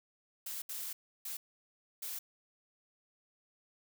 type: noise bursts at uneven times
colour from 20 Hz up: blue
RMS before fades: -41 dBFS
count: 4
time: 0.46-0.62 / 0.69-0.93 / 1.25-1.37 / 2.02-2.19 s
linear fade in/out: 5 ms
effects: none